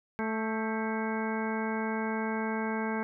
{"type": "harmonic tone with a mistuned harmonic", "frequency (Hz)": 220, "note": "A3", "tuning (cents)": 0, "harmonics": [1, 2, 3, 4, 5, 6, 7, 9, 10], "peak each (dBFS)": [-32, -36, -42, -37, -43, -45, -39, -47, -43], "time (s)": [0.19, 3.03], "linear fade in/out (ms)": 0, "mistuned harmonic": 7, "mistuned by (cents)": 48, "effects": []}